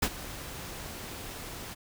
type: noise with ADSR envelope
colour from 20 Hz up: pink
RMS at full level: -25 dBFS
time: 0.02-1.75 s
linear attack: 10 ms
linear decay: 56 ms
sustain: -16 dB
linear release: 22 ms
effects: none